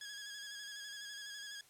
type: tone with vibrato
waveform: 15% pulse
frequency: 1659 Hz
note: G#6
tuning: 2 cents flat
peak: -39 dBFS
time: 0.01-1.61 s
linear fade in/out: 2 ms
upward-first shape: square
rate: 12 Hz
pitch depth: 28 cents each way
effects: white hiss -65 dBFS RMS until 1.69 s + low-pass 12000 Hz 12 dB/octave